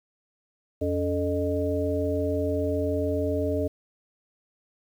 harmonic tone with a mistuned harmonic, 87.31 Hz, F2, in tune, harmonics 1 / 3 / 5 / 7, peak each -29 / -29 / -29 / -29 dBFS, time 0.81-3.68 s, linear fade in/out 10 ms, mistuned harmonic 3, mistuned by +130 cents, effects 9-bit

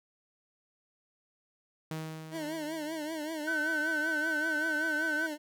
sawtooth tone with exponential decay, 158.4 Hz, D#3, 31 cents sharp, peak -30 dBFS, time 1.91-3.48 s, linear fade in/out 2 ms, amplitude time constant 340 ms
25% pulse tone with vibrato, 311.3 Hz, D#4, 1 cent sharp, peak -31 dBFS, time 2.31-5.38 s, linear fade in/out 50 ms, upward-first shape triangle, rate 5.2 Hz, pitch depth 110 cents each way
sine tone, 1521 Hz, F#6, 47 cents sharp, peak -29 dBFS, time 3.47-5.27 s, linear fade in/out 10 ms
effects none

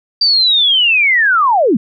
sine linear sweep, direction down, 4699 to 185 Hz, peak -8 dBFS, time 0.21-1.77 s, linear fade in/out 5 ms, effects none

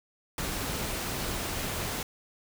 pink noise, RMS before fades -33 dBFS, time 0.38-2.03 s, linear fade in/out 2 ms, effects none

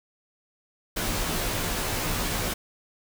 pink noise with comb filter, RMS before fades -28 dBFS, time 0.96-2.54 s, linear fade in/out 10 ms, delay 15 ms, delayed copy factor -1, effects none

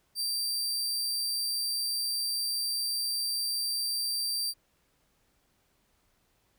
sawtooth tone, 4693 Hz, D8, 2 cents flat, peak -26 dBFS, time 0.15-4.54 s, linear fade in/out 50 ms, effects pink hiss -71 dBFS RMS until 6.58 s

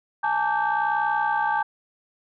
sine tone cluster, 835 / 896 / 1162 / 1565 Hz, G#5 / A5 / D6 / G6, +9 / +31 / -19 / -3 cents, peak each -24 / -24 / -31 / -26 dBFS, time 0.23-1.63 s, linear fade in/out 10 ms, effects tanh soft clip ceiling -13 dBFS

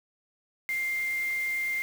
sine tone in noise, 2103 Hz, C7, 8 cents sharp, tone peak -27 dBFS, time 0.69-1.82 s, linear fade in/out 0 ms, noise white, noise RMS -45 dBFS, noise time 0.69-1.82 s, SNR +15 dB, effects none

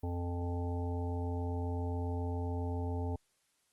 harmonic tone, 87.31 Hz, F2, in tune, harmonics 1 / 3 / 5 / 7 / 9 / 10, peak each -34 / -41 / -43 / -49 / -47 / -49 dBFS, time 0.03-3.16 s, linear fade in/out 5 ms, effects white hiss -75 dBFS RMS until 3.72 s + Opus 32 kbps

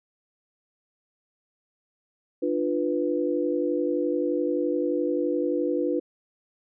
sine chord, B diminished, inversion first, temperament equal with one note detuned, 297.6 / 349.2 / 493.9 Hz, D4 / F4 / B4, +23 / 0 / 0 cents, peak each -27 dBFS, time 2.42-6 s, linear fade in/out 10 ms, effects none

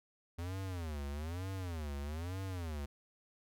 square tone with vibrato, 82.41 Hz, E2, in tune, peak -39 dBFS, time 0.38-2.86 s, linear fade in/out 10 ms, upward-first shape sine, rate 1.1 Hz, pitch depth 270 cents each way, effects none

